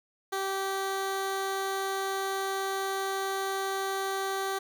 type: tone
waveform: 15% pulse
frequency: 387.9 Hz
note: G4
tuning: 18 cents flat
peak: -23 dBFS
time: 0.32-4.59 s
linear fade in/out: 10 ms
effects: none